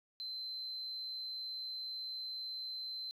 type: tone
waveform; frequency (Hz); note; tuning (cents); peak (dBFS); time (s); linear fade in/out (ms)
sine; 4081; C8; -44; -39; 0.2-3.11; 0
effects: tanh soft clip ceiling -35 dBFS